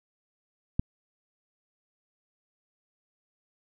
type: click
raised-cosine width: 5 ms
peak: -12 dBFS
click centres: 0.795 s
effects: none